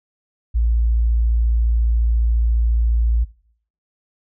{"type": "tone", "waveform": "sine", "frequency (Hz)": 57.2, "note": "A#1", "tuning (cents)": -32, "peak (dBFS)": -14, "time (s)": [0.54, 3.25], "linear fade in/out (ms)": 20, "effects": ["noise-tail reverb RT60 0.6 s tail -20 dB re dry"]}